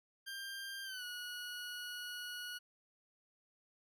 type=tone with pitch glide; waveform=20% pulse; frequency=1590 to 1458 Hz; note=G6 to F#6; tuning=+24 to -26 cents; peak=-38 dBFS; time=0.26-2.59 s; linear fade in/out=20 ms; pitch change=-150 cents; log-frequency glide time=0.84-1.04 s; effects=none